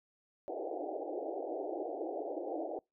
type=band-pass noise; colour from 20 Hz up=pink; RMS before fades=-39 dBFS; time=0.48-2.79 s; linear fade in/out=0 ms; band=300 to 790 Hz; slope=96 dB/octave; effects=noise-tail reverb RT60 0.2 s tail -26 dB re dry